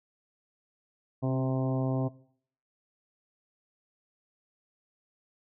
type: harmonic tone with a mistuned harmonic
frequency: 130.81 Hz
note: C3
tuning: in tune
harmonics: 1 / 2 / 3 / 4 / 5 / 6 / 7 / 8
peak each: -28 / -31 / -39 / -39 / -37 / -44 / -46 / -47 dBFS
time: 1.22-2.09 s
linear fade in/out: 20 ms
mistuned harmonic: 2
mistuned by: +20 cents
effects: noise-tail reverb RT60 0.6 s tail -20 dB re dry